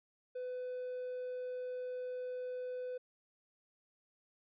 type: tone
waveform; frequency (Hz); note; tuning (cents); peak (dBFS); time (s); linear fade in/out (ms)
triangle; 502; B4; +28; -36; 0.35-2.98; 10
effects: tanh soft clip ceiling -32 dBFS + resampled to 11025 Hz